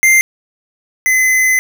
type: tone pair in turn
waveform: square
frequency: 2093 / 2036 Hz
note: C7 / C7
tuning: 0 / -48 cents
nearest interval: unison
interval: 48 cents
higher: first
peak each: -7 / -10 dBFS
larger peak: first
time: 0.03-0.21 / 1.06-1.59 s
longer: second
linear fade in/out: 0 ms
effects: none